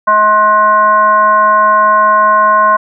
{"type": "tone with frequency modulation", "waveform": "sine", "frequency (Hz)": 1060, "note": "C6", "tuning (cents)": 22, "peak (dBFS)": -5, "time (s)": [0.07, 2.77], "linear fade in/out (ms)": 10, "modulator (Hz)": 423, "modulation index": 0.74, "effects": []}